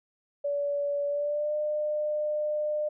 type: tone with pitch glide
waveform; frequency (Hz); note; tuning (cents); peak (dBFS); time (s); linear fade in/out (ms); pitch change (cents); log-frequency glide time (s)
sine; 573 to 602.2; D5 to D5; -43 to +43; -26; 0.44-2.89; 10; +86; 1.07-1.53
effects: none